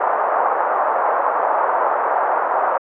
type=band-pass noise; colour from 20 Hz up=pink; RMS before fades=-18 dBFS; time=0-2.78 s; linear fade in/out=5 ms; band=630 to 1200 Hz; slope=24 dB/octave; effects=low-pass 2000 Hz 12 dB/octave